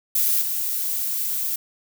violet noise with level steps, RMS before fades -20 / -25 dBFS, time 0.15-1.56 s, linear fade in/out 5 ms, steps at 0.41 s, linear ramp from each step 10 ms, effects none

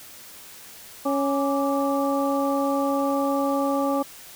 harmonic tone with a mistuned harmonic, 277.2 Hz, C#4, in tune, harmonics 1 / 2 / 3 / 4, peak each -24 / -25 / -29 / -29 dBFS, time 1.05-4.03 s, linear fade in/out 10 ms, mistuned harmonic 4, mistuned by +89 cents, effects white hiss -44 dBFS RMS until 4.35 s

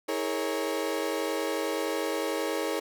35% pulse chord, A# half-diminished seventh, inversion second, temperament equal with one note detuned, 321.9 / 415.3 / 466.2 / 554.4 Hz, E4 / G#4 / A#4 / C#5, -41 / 0 / 0 / 0 cents, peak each -32 dBFS, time 0.08-2.8 s, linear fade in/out 10 ms, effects none

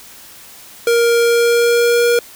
square tone with pitch glide, 468.9 to 475.4 Hz, A#4 to A#4, +10 to +34 cents, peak -11 dBFS, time 0.87-2.19 s, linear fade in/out 2 ms, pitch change +24 cents, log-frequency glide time 1.22-2.05 s, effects white hiss -39 dBFS RMS until 2.35 s

